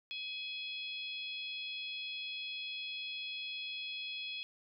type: harmonic tone with a mistuned harmonic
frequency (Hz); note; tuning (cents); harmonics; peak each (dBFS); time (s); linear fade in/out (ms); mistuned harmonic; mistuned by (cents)
837; G#5; +13; 3 / 4 / 5 / 6; -43 / -42 / -48 / -56; 0.11-4.43; 0; 3; +18
effects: none